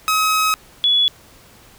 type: tone pair in turn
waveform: sawtooth / sine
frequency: 1274 / 3401 Hz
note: D#6 / G#7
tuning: +41 / +40 cents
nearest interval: octave + perfect fourth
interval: 1699 cents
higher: second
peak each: -11 / -12 dBFS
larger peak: first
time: 0.08-0.54 / 0.84-1.08 s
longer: first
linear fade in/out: 0 ms
effects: pink hiss -47 dBFS RMS until 1.78 s